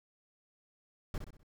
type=noise with echo; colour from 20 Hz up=brown; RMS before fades=-35 dBFS; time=1.14-1.18 s; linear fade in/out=2 ms; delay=63 ms; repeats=4; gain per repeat=-7 dB; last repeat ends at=1.432 s; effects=none